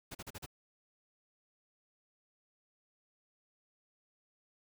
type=noise bursts; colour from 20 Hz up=pink; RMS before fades=-45 dBFS; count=5; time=0.11-0.462 s; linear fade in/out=10 ms; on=40 ms; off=38 ms; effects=none